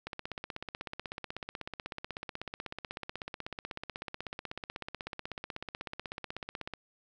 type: click train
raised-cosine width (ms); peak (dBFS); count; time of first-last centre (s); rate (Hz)
0.3; -22; 109; 0.07-6.737; 16.2
effects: none

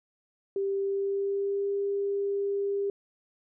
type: tone with pitch glide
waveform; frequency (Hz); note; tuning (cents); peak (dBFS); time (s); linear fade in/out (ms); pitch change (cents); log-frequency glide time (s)
sine; 393.4 to 399.8; G4 to G4; +6 to +34; -26; 0.56-2.9; 2; +28; 0.77-1.7
effects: none

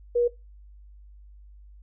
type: tone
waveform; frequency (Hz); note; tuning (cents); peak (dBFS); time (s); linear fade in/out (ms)
sine; 480.1; B4; -49; -19; 0.15-0.28; 10
effects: noise-tail reverb RT60 0.2 s tail -18 dB re dry + added 50 Hz sine -46 dBFS peak until 1.82 s

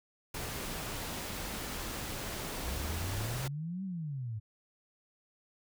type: noise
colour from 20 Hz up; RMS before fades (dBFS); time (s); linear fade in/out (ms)
pink; -39; 0.34-3.48; 5
type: exponential two-way sweep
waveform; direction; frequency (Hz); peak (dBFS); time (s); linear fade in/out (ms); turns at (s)
sine; up then down; 60.8 to 196 to 103.5; -35; 2.64-4.4; 20; 3.84
effects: none

